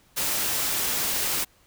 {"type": "noise", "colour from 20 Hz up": "white", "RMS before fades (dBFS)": -26, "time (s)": [0.16, 1.45], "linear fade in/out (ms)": 20, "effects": ["pink hiss -60 dBFS RMS until 1.66 s"]}